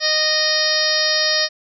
harmonic tone, 618 Hz, D#5, 12 cents flat, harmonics 1 / 2 / 3 / 4 / 5 / 6 / 7 / 8 / 9, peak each -24 / -31 / -22 / -32 / -30 / -26 / -23 / -21 / -22 dBFS, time 0-1.49 s, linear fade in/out 50 ms, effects none

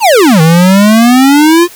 square exponential two-way sweep, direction down then up, 987 to 156.6 to 356.2 Hz, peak -3 dBFS, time 0-1.68 s, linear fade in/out 50 ms, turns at 0.41 s, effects white hiss -33 dBFS RMS until 1.75 s

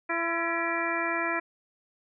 harmonic tone with a mistuned harmonic, 336.2 Hz, E4, 34 cents sharp, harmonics 1 / 2 / 3 / 4 / 5 / 6 / 7, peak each -34 / -34 / -34 / -34 / -34 / -34 / -34 dBFS, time 0.09-1.4 s, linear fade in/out 10 ms, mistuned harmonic 6, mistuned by -60 cents, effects none

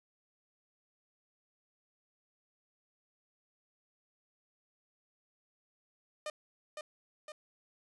sawtooth tone with echo, 607 Hz, D#5, 43 cents flat, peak -33 dBFS, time 6.26-6.3 s, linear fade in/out 2 ms, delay 510 ms, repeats 2, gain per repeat -4 dB, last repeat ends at 7.32 s, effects resampled to 24000 Hz

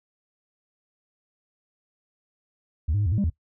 sine tone with pitch steps, 76.3 / 102.4 / 103.8 / 82.8 / 107.5 / 200.2 / 81.3 Hz, D#2 / G#2 / G#2 / E2 / A2 / G3 / E2, -33 / -24 / 0 / +8 / -40 / +37 / -23 cents, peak -19 dBFS, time 2.88-3.3 s, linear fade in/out 10 ms, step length 60 ms, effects noise-tail reverb RT60 0.1 s tail -19 dB re dry + tanh soft clip ceiling -18 dBFS

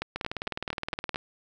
two click trains, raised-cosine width 0.3 ms, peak -15 / -14 dBFS, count 20 / 6, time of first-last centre 0.16-1.144 / 0.02-1.159 s, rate 19.3 / 4.39 Hz, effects none

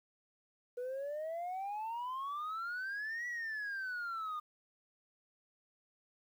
sine exponential two-way sweep, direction up then down, 483.9 to 1955 to 1210 Hz, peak -35 dBFS, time 0.77-4.4 s, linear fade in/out 10 ms, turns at 3.27 s, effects tanh soft clip ceiling -36 dBFS + 11-bit

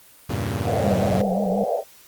sawtooth chord, E diminished seventh, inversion none, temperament equal, 82.41 / 98 / 116.54 / 138.59 Hz, E2 / G2 / Bb2 / Db3, 0 / 0 / 0 / 0 cents, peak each -27 / -23 / -24 / -27 dBFS, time 0.29-1.22 s, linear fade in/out 10 ms
pink band-pass noise, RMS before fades -24 dBFS, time 0.63-1.84 s, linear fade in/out 50 ms, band 450 to 760 Hz, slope 96 dB/octave
sine tone with vibrato, 193.7 Hz, G3, 20 cents flat, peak -22 dBFS, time 0.83-1.64 s, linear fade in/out 5 ms, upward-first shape sine, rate 5.6 Hz, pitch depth 87 cents each way
effects white hiss -50 dBFS RMS until 2.07 s + Opus 24 kbps

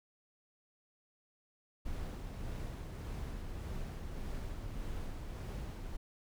brown noise with tremolo, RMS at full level -40 dBFS, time 1.85-5.97 s, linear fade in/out 10 ms, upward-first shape sine, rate 1.7 Hz, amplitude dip 30%, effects none

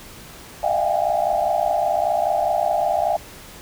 sine tone cluster, 608 / 672 / 697 / 758 / 817 Hz, D#5 / E5 / F5 / F#5 / G#5, -40 / +33 / -4 / +42 / -29 cents, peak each -24 dBFS, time 0.63-3.17 s, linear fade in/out 5 ms, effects pink hiss -41 dBFS RMS until 3.61 s

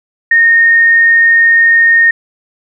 sine tone, 1843 Hz, A#6, 20 cents flat, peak -4 dBFS, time 0.31-2.11 s, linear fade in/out 5 ms, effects none

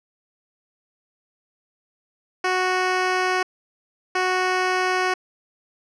10% pulse tone pair in turn, 369 / 369 Hz, F#4 / F#4, -5 / -5 cents, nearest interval unison, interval 0 cents, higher neither, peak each -11 dBFS, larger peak neither, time 2.44-3.43 / 4.15-5.14 s, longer neither, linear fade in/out 5 ms, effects low-pass 5000 Hz 12 dB/octave

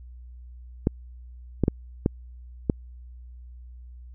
clicks, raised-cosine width 3 ms, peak -7 dBFS, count 5, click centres 0.871 / 1.637 / 1.681 / 2.061 / 2.698 s, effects added 61 Hz sine -41 dBFS peak until 4.14 s

